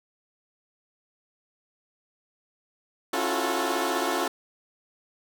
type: tone cluster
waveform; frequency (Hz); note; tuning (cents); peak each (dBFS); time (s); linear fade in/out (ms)
15% pulse; 273.7 / 333.1 / 352.1 / 367.7 / 438.6; C#4 / E4 / F4 / F#4 / A4; -22 / +18 / +14 / -11 / -6; -25; 3.13-4.28; 5
effects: none